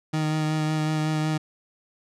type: tone with vibrato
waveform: 30% pulse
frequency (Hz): 155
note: D#3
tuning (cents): -6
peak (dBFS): -20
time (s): 0.13-1.38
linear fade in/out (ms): 10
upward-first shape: sine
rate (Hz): 5.4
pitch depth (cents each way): 15
effects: low-pass 8000 Hz 12 dB/octave